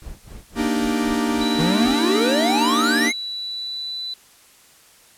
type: noise with tremolo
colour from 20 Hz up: brown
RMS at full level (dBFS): -36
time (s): 0.02-2.03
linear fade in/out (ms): 2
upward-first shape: sine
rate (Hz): 3.9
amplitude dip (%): 95
type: chord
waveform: 45% pulse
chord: Eb major seventh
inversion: second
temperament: equal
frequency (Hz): 233.1 / 293.7 / 311.1 / 392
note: Bb3 / D4 / Eb4 / G4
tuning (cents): 0 / 0 / 0 / 0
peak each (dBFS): -22 / -24 / -27 / -28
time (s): 0.55-3.12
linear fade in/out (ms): 50
type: tone with pitch glide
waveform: sine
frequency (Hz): 3943 to 3987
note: B7 to B7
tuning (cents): -4 to +16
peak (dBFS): -26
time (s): 1.41-4.14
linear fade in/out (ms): 5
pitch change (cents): +20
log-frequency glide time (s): 3.28-4.02
type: exponential sweep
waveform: square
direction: up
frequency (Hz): 151.4 to 2217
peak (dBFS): -20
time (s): 1.58-3.13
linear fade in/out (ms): 20
effects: white hiss -51 dBFS RMS until 5.17 s + low-pass 12000 Hz 12 dB/octave